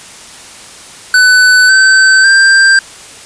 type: tone with pitch steps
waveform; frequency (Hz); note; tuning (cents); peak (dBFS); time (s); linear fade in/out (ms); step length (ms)
square; 1500 / 1539.5 / 1580; F#6 / G6 / G6; +23 / -32 / +13; -4; 1.14-2.79; 2; 550
effects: white hiss -32 dBFS RMS until 3.25 s + resampled to 22050 Hz